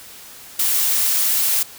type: noise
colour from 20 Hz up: blue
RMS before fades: -18 dBFS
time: 0.59-1.63 s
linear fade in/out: 5 ms
effects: white hiss -40 dBFS RMS until 1.78 s